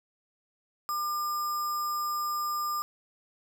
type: tone with sample-and-hold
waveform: sine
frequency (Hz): 1200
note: D6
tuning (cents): +37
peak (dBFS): -28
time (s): 0.89-2.82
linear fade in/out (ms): 0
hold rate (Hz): 6300
effects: none